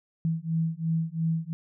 sine beating tone pair, 161.6 / 164.5 Hz, E3 / E3, -34 / -3 cents, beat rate 2.9 Hz, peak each -28 dBFS, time 0.25-1.53 s, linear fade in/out 0 ms, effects none

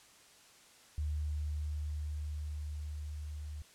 sine tone with level ramp, 75.2 Hz, D2, 42 cents sharp, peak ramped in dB -32 to -40 dBFS, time 0.98-3.62 s, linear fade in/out 0 ms, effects white hiss -60 dBFS RMS until 3.74 s + low-pass 9000 Hz 12 dB/octave

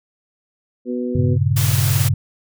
harmonic tone, 123.47 Hz, B2, in tune, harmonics 2 / 3 / 4, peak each -22 / -26 / -28 dBFS, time 0.85-1.38 s, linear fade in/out 50 ms
sine chord, G diminished, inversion none, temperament equal, 98 / 116.54 / 138.59 Hz, G2 / Bb2 / Db3, 0 / 0 / 0 cents, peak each -18 / -21 / -18 dBFS, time 1.15-2.14 s, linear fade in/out 5 ms
white noise, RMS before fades -24 dBFS, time 1.56-2.09 s, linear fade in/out 10 ms
effects none

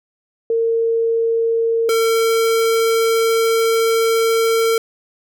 sine / square tone pair in turn, 457.2 / 453.5 Hz, A#4 / A#4, -34 / -48 cents, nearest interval unison, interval 14 cents, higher first, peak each -14 dBFS, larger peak neither, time 0.5-1.89 / 1.89-4.78 s, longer second, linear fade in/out 2 ms, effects none

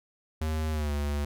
square tone with pitch glide, 78.3 to 72.64 Hz, D#2 to D2, +11 to -18 cents, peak -28 dBFS, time 0.41-1.25 s, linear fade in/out 5 ms, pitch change -129 cents, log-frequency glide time 0.71-0.92 s, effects none

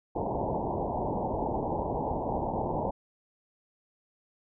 white low-pass noise, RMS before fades -31 dBFS, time 0.15-2.91 s, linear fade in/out 10 ms, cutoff 950 Hz, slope 96 dB/octave, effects none

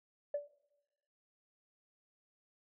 sine tone with exponential decay, 580 Hz, D5, 22 cents flat, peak -29 dBFS, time 0.34-0.51 s, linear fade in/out 5 ms, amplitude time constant 35 ms, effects noise-tail reverb RT60 0.9 s tail -19 dB re dry + tanh soft clip ceiling -27 dBFS

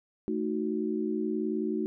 sine chord, D# diminished, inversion second, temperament equal, 220 / 311.1 / 370 Hz, A3 / D#4 / F#4, 0 / 0 / 0 cents, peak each -32 dBFS, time 0.28-1.86 s, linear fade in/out 0 ms, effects none

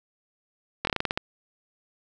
slowing click train, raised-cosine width 0.3 ms, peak -9 dBFS, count 9, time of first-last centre 0.85-1.175 s, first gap 22 ms, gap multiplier 1.17, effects none

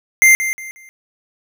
square tone with echo, 2093 Hz, C7, in tune, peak -7 dBFS, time 0.22-0.35 s, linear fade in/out 0 ms, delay 180 ms, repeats 3, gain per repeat -11 dB, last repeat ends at 0.89 s, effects none

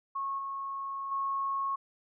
sine tone with level steps, 1095 Hz, C#6, 22 cents flat, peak -31 / -34 / -29 dBFS, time 0.15-1.76 s, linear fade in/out 10 ms, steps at 0.38 / 1.11 s, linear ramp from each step 10 ms, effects none

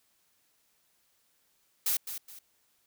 blue noise with echo, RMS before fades -28 dBFS, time 1.86-1.97 s, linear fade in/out 5 ms, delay 210 ms, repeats 2, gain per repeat -10 dB, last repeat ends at 2.39 s, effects white hiss -71 dBFS RMS until 2.86 s

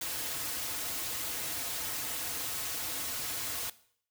white noise with comb filter, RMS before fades -36 dBFS, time 0.01-3.7 s, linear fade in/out 5 ms, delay 5.1 ms, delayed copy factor -0.65, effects noise-tail reverb RT60 0.6 s tail -18 dB re dry

